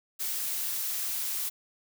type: noise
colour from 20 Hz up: blue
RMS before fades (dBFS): -32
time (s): 0.19-1.5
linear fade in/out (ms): 20
effects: none